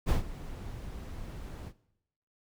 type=noise with ADSR envelope; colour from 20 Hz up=brown; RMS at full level=-24 dBFS; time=0.06-1.73 s; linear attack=35 ms; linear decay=130 ms; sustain=-17 dB; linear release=56 ms; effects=noise-tail reverb RT60 0.8 s tail -19 dB re dry